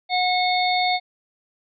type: harmonic tone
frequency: 728 Hz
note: F#5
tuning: 28 cents flat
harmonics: 1 / 3 / 5 / 6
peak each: -20 / -25 / -27 / -28 dBFS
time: 0.09-1 s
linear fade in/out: 50 ms
effects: none